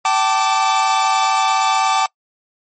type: chord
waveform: 45% pulse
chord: G suspended second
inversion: none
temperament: equal with one note detuned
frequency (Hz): 771 / 880 / 1174.7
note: G5 / A5 / D6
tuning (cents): -29 / 0 / 0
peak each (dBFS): -18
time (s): 0.05-2.06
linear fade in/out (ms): 2
effects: noise-tail reverb RT60 0.1 s tail -25 dB re dry + MP3 32 kbps